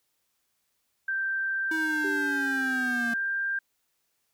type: tone with pitch glide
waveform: sine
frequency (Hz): 1568 to 1589.9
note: G6 to G6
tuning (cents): 0 to +24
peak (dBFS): -26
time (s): 1.08-3.59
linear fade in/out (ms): 5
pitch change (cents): +24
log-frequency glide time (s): 1.46-3.45
type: linear sweep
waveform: square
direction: down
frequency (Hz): 321.6 to 233.1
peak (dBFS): -31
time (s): 1.71-3.14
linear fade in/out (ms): 5
type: tone with exponential decay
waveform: sine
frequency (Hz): 392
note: G4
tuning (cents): 0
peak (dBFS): -30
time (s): 2.04-3.38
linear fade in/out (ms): 5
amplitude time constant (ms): 290
effects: white hiss -75 dBFS RMS until 4.33 s